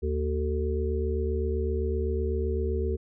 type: harmonic tone with a mistuned harmonic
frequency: 75.9 Hz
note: D#2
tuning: 42 cents flat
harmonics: 1 / 3 / 5 / 6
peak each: -27 / -37 / -31 / -33 dBFS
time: 0.02-2.97 s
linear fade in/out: 20 ms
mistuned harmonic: 6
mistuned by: -31 cents
effects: none